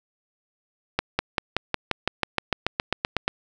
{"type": "accelerating click train", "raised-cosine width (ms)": 0.3, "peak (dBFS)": -5, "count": 16, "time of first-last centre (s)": [0.99, 3.28], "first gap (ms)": 200, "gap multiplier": 0.96, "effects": []}